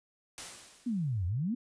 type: noise with exponential decay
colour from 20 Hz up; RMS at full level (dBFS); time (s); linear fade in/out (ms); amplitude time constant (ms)
white; -40; 0.38-1.3; 0; 200
type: exponential two-way sweep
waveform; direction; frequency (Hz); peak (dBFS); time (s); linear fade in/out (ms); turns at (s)
sine; down then up; 257.1 to 83.4 to 257.1; -29; 0.86-1.55; 10; 1.26
effects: resampled to 22050 Hz